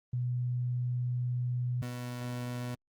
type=tone pair in turn; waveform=sine / 30% pulse; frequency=123.47 / 122.87 Hz; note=B2 / B2; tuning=0 / -8 cents; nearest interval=unison; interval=8 cents; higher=first; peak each=-29 / -32 dBFS; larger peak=first; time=0.13-1.82 / 1.82-2.75 s; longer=first; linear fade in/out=5 ms; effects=Opus 24 kbps